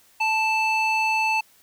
square tone with band-pass filter, 880 Hz, A5, in tune, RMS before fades -22 dBFS, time 0.2-1.41 s, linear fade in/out 10 ms, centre 2000 Hz, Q 7.6, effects white hiss -57 dBFS RMS until 1.62 s

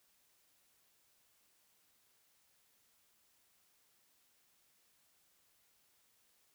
silence, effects white hiss -73 dBFS RMS until 6.54 s

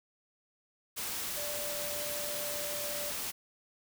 sine tone in noise, 587.3 Hz, D5, in tune, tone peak -40 dBFS, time 1.36-3.12 s, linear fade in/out 20 ms, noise white, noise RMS -37 dBFS, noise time 0.96-3.32 s, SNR -6 dB, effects none

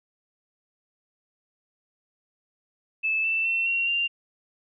sine tone with pitch steps, 2620 / 2660 / 2700 / 2741 / 2782 Hz, E7 / E7 / E7 / F7 / F7, -11 / +15 / +41 / -33 / -7 cents, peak -22 dBFS, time 3.03-4.08 s, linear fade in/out 20 ms, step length 210 ms, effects none

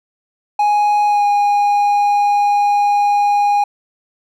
triangle tone with pitch glide, 830.6 to 819.2 Hz, G#5 to G#5, 0 to -24 cents, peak -9 dBFS, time 0.59-3.64 s, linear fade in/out 5 ms, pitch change -24 cents, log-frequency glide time 1.07-1.25 s, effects none

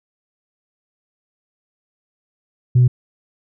sine tone, 124.4 Hz, B2, 13 cents sharp, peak -7 dBFS, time 2.75-2.88 s, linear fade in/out 10 ms, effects tanh soft clip ceiling -6 dBFS

